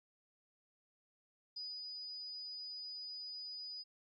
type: tone with ADSR envelope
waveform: sine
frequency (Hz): 4954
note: D#8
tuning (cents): -8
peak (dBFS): -40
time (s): 1.56-3.84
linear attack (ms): 9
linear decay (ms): 230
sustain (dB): -3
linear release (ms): 29
effects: tanh soft clip ceiling -39 dBFS + AAC 32 kbps